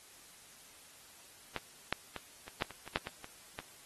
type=clicks; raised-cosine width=0.3 ms; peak=-19 / -14 / -24 / -29 / -15 / -30 / -28 / -14 / -23 / -29 / -24 dBFS; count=11; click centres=1.563 / 1.926 / 2.163 / 2.48 / 2.622 / 2.707 / 2.877 / 2.959 / 3.071 / 3.244 / 3.589 s; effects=white hiss -57 dBFS RMS until 3.85 s + AAC 32 kbps